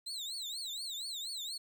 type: tone with vibrato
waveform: 35% pulse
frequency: 3964 Hz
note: B7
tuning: 6 cents sharp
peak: -37 dBFS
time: 0.06-1.58 s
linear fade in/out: 10 ms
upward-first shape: triangle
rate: 4.2 Hz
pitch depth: 230 cents each way
effects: 12-bit